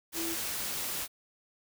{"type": "tone in noise", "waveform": "sine", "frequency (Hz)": 331.6, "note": "E4", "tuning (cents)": 10, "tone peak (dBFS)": -35, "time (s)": [0.14, 0.37], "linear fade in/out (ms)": 50, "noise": "white", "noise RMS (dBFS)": -35, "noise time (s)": [0.12, 1.08], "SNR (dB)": -3, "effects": []}